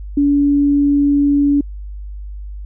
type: tone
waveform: sine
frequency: 285.5 Hz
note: D4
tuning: 49 cents flat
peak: -10 dBFS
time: 0.17-1.61 s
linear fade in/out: 5 ms
effects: added 50 Hz sine -26 dBFS peak until 2.65 s